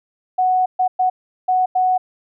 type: tone bursts at uneven times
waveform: sine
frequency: 740 Hz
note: F#5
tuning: in tune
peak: -13 dBFS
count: 5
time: 0.38-0.66 / 0.79-0.88 / 0.99-1.1 / 1.48-1.66 / 1.75-1.98 s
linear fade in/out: 10 ms
effects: none